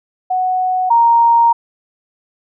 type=tone pair in turn; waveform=sine; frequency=740 / 932.3 Hz; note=F#5 / A#5; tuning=0 / 0 cents; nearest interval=major third; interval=400 cents; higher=second; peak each=-13 / -7 dBFS; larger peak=second; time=0.3-0.9 / 0.9-1.53 s; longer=second; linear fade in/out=10 ms; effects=none